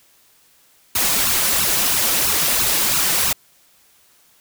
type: noise with flanger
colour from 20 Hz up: white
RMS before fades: -18 dBFS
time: 0.95-3.33 s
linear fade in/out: 5 ms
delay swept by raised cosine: 0.73 to 6.13 ms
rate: 3 Hz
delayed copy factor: +0.8
effects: white hiss -55 dBFS RMS until 4.4 s